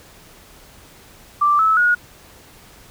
sine tone with pitch steps, 1174.7 / 1303.4 / 1446.2 Hz, D6 / E6 / F#6, 0 / -20 / -40 cents, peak -12 dBFS, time 1.41-1.95 s, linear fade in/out 10 ms, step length 180 ms, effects pink hiss -46 dBFS RMS until 2.9 s

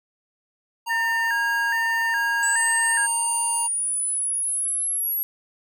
square tone, 932.3 Hz, A#5, in tune, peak -27 dBFS, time 0.86-3.68 s, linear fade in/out 20 ms
sine tone with vibrato, 1718 Hz, A6, 42 cents flat, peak -21 dBFS, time 0.89-3.07 s, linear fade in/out 20 ms, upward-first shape square, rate 1.2 Hz, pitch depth 87 cents each way
sine linear sweep, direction up, 7902 to 11530 Hz, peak -22 dBFS, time 2.43-5.23 s, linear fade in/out 0 ms
effects none

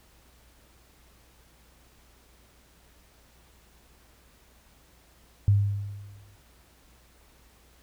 sine tone with exponential decay, 101 Hz, G#2, 48 cents flat, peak -15 dBFS, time 5.48-6.36 s, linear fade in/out 0 ms, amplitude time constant 190 ms, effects added 60 Hz sine -60 dBFS peak until 7.82 s + pink hiss -60 dBFS RMS until 7.82 s

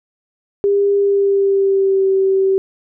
sine tone with pitch glide, 401.6 to 385 Hz, G4 to G4, +42 to -31 cents, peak -11 dBFS, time 0.64-2.58 s, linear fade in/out 0 ms, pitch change -73 cents, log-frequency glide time 0.97-2.08 s, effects none

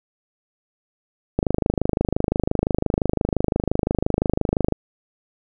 click train, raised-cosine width 2 ms, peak -5 dBFS, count 87, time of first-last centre 1.39-4.723 s, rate 25.8 Hz, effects none

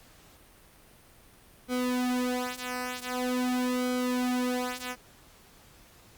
sawtooth tone with flanger, 250.1 Hz, B3, 22 cents sharp, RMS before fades -30 dBFS, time 1.68-4.96 s, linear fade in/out 50 ms, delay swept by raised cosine 1.1 to 4.3 ms, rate 0.45 Hz, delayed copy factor -0.85, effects pink hiss -56 dBFS RMS until 6.17 s + Opus 48 kbps

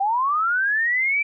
sine linear sweep, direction up, 760 to 2349 Hz, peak -18 dBFS, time 0-1.23 s, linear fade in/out 10 ms, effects none

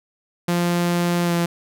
sawtooth tone with pitch glide, 173.9 to 171.21 Hz, F3 to F3, -7 to -34 cents, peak -14 dBFS, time 0.48-1.46 s, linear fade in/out 5 ms, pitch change -27 cents, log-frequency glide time 1.24-1.33 s, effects none

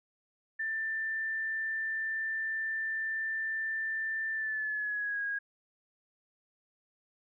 sine tone with pitch glide, 1779 to 1640.8 Hz, A6 to G#6, +19 to -21 cents, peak -31 dBFS, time 0.59-5.39 s, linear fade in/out 10 ms, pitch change -140 cents, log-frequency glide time 4.32-5.24 s, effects none

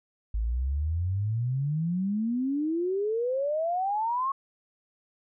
sine exponential sweep, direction up, 51.91 to 1108.7 Hz, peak -25 dBFS, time 0.34-4.32 s, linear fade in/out 5 ms, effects none

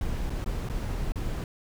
brown noise with dropouts, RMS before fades -30 dBFS, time 0.01-1.44 s, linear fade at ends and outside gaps 2 ms, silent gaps 0.297-0.302 / 0.444-0.46 / 0.689-0.697 / 1.121-1.157 s, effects none

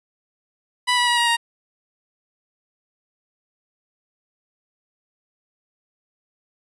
15% pulse tone with pitch steps, 987.8 / 974.2 / 960.8 / 947.6 / 934.5 Hz, B5 / B5 / B5 / A#5 / A#5, 0 / -24 / -48 / +28 / +4 cents, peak -10 dBFS, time 0.87-1.37 s, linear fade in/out 20 ms, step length 100 ms, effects resampled to 22050 Hz

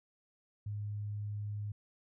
sine tone, 103.83 Hz, G#2, in tune, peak -36 dBFS, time 0.66-1.72 s, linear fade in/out 5 ms, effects none

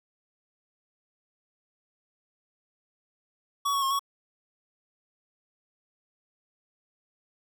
square tone with pitch steps, 1128 / 1112 / 1076 / 1116 Hz, C#6 / C#6 / C6 / C#6, +30 / +5 / +48 / +11 cents, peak -25 dBFS, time 3.65-3.994 s, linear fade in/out 10 ms, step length 86 ms, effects none

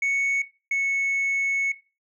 sine tone pair in turn, 2217 / 2205 Hz, C#7 / C#7, 0 / -10 cents, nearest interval unison, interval 10 cents, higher first, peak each -18 dBFS, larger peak neither, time 0.02-0.42 / 0.71-1.72 s, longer second, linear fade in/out 5 ms, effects noise-tail reverb RT60 0.3 s tail -18 dB re dry + tanh soft clip ceiling -20 dBFS

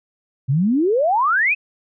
sine exponential sweep, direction up, 124 to 2637 Hz, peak -14 dBFS, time 0.48-1.55 s, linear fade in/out 20 ms, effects none

